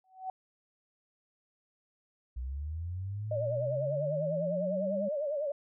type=tone with exponential growth; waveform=sine; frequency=753 Hz; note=F#5; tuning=30 cents sharp; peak=-31 dBFS; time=0.04-0.3 s; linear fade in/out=2 ms; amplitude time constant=55 ms
type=linear sweep; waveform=sine; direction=up; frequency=59.6 to 203.1 Hz; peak=-34 dBFS; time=2.36-5.09 s; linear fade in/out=10 ms
type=tone with vibrato; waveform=sine; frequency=587.3 Hz; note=D5; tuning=in tune; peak=-30 dBFS; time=3.31-5.52 s; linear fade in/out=5 ms; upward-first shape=sine; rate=10 Hz; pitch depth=100 cents each way
effects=none